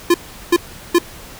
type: tone bursts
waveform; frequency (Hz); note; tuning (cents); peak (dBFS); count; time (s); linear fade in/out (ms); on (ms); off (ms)
square; 346.5; F4; -14; -9; 3; 0.1-0.986; 5; 42; 380
effects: pink hiss -37 dBFS RMS until 1.39 s